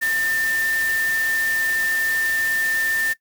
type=tone in noise; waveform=sine; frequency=1794 Hz; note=A6; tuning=33 cents sharp; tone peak=-19 dBFS; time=0.01-3.14 s; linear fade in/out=20 ms; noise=white; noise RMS=-31 dBFS; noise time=0.01-3.14 s; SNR=+9 dB; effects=noise-tail reverb RT60 0.1 s tail -19 dB re dry